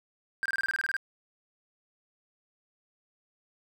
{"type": "tone bursts", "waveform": "triangle", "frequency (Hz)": 1586, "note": "G6", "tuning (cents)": 20, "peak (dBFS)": -25, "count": 11, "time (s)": [0.43, 0.966], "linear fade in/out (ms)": 0, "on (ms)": 26, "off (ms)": 25, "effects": []}